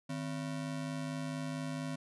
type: ring-modulated tone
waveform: square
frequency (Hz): 207.3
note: G#3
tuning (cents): -3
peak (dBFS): -34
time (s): 0.09-1.96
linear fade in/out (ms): 10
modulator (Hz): 52.2
effects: resampled to 24000 Hz